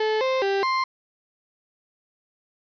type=tone with pitch steps; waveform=35% pulse; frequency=433.7 / 523 / 393.6 / 1049 Hz; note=A4 / C5 / G4 / C6; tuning=-25 / -1 / +7 / +4 cents; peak=-19 dBFS; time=0-0.84 s; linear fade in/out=5 ms; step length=210 ms; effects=resampled to 11025 Hz + 9-bit